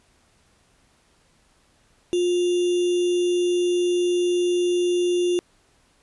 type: tone with sample-and-hold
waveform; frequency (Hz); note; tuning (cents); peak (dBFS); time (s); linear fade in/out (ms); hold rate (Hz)
sine; 354.1; F4; +24; -18; 2.13-5.39; 0; 3150
effects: pink hiss -61 dBFS RMS until 6.02 s + resampled to 24000 Hz